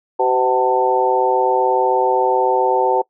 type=harmonic tone with a mistuned harmonic; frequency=127.2 Hz; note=C3; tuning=48 cents flat; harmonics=3 / 4 / 5 / 6 / 7; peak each=-19 / -19 / -28 / -20 / -17 dBFS; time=0.19-3.02 s; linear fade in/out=10 ms; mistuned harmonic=6; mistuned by=-20 cents; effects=noise-tail reverb RT60 0.1 s tail -22 dB re dry